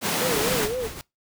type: high-pass noise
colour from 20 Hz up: pink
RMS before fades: -25 dBFS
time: 0.01-0.69 s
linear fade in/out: 50 ms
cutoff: 140 Hz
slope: 24 dB/octave
type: tone with vibrato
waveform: sine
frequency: 462.8 Hz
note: A#4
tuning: 13 cents flat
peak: -25 dBFS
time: 0.2-0.88 s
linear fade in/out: 20 ms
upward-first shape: sine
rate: 3.9 Hz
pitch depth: 180 cents each way
type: noise with tremolo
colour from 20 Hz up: pink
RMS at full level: -33 dBFS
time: 0.31-1.01 s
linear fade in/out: 0 ms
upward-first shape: triangle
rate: 5.9 Hz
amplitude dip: 60%
effects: noise-tail reverb RT60 0.2 s tail -23 dB re dry